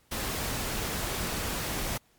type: noise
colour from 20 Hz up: pink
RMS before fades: -32 dBFS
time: 0.11-1.98 s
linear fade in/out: 10 ms
effects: pink hiss -65 dBFS RMS until 2.18 s + MP3 96 kbps